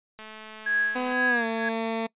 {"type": "click train", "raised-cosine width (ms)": 0.3, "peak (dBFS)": -27, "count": 204, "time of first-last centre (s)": [0.19, 1.125], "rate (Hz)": 217}
{"type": "tone with tremolo", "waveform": "sine", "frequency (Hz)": 1660, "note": "G#6", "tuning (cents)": -1, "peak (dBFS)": -20, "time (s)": [0.66, 1.69], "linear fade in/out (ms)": 5, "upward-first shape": "sine", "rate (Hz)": 2, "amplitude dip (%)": 95}
{"type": "tone with pitch glide", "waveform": "15% pulse", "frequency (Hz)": [251.9, 225.7], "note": ["B3", "A3"], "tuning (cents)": [34, 44], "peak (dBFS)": -20, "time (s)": [0.95, 2.07], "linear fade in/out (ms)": 10, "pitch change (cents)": -190, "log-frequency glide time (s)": [1.28, 1.45]}
{"effects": ["noise-tail reverb RT60 0.1 s tail -23 dB re dry", "resampled to 8000 Hz"]}